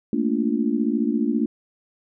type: chord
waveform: sine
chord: Bb major seventh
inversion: third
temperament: just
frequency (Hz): 218.5 / 233.1 / 291.4 / 349.6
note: A3 / Bb3 / D4 / F4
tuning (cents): -12 / 0 / -13 / +2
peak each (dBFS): -25 / -23 / -24 / -29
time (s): 0.13-1.46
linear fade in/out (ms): 2
effects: none